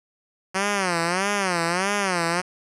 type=tone with vibrato; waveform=5% pulse; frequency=185 Hz; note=F#3; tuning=in tune; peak=-10 dBFS; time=0.54-2.42 s; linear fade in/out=20 ms; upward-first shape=sine; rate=1.6 Hz; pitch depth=180 cents each way; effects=resampled to 24000 Hz + 8-bit